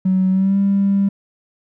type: tone with pitch glide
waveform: triangle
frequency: 187.4 to 197.86 Hz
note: F#3 to G3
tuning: +22 to +16 cents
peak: -9 dBFS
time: 0.05-1.09 s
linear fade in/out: 10 ms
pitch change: +94 cents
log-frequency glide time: 0.3-0.58 s
effects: tanh soft clip ceiling -10 dBFS